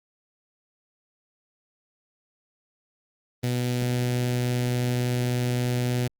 sawtooth tone with notch filter, 123.47 Hz, B2, in tune, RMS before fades -25 dBFS, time 3.43-6.08 s, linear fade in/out 10 ms, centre 1100 Hz, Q 1.1, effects Opus 24 kbps

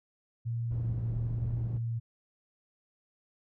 sine tone with vibrato, 116.1 Hz, A#2, 7 cents flat, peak -30 dBFS, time 0.45-2 s, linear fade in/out 20 ms, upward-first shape sine, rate 1.1 Hz, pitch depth 11 cents each way
white low-pass noise, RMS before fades -39 dBFS, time 0.7-1.79 s, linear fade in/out 20 ms, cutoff 120 Hz, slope 12 dB/octave
effects none

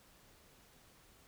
silence, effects pink hiss -64 dBFS RMS until 1.27 s

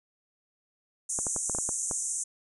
pink band-pass noise, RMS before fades -32 dBFS, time 1.09-2.24 s, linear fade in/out 10 ms, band 6200 to 9700 Hz, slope 96 dB/octave
clicks, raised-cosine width 1 ms, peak -21 dBFS, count 8, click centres 1.189 / 1.268 / 1.363 / 1.497 / 1.549 / 1.586 / 1.691 / 1.912 s
effects none

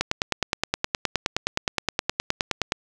click train, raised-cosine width 0.2 ms, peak -4 dBFS, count 27, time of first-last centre 0.01-2.721 s, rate 9.59 Hz, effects none

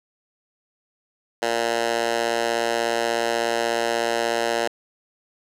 10% pulse tone with high-pass filter, 116.54 Hz, A#2, in tune, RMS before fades -23 dBFS, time 1.42-4.68 s, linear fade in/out 5 ms, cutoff 530 Hz, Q 1, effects low-pass 9000 Hz 12 dB/octave + 8-bit

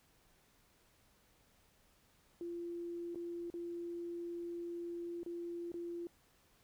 sine tone with dropouts, 343.8 Hz, F4, 27 cents flat, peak -40 dBFS, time 2.41-6.07 s, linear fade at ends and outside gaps 1 ms, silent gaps 3.147-3.157 / 3.501-3.54 / 5.232-5.262 / 5.718-5.741 s, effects pink hiss -70 dBFS RMS until 6.63 s

